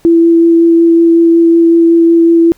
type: tone with vibrato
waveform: sine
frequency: 334.2 Hz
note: E4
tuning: 24 cents sharp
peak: -3 dBFS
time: 0.05-2.52 s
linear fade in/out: 0 ms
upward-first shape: sine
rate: 5.4 Hz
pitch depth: 9 cents each way
effects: pink hiss -48 dBFS RMS until 2.57 s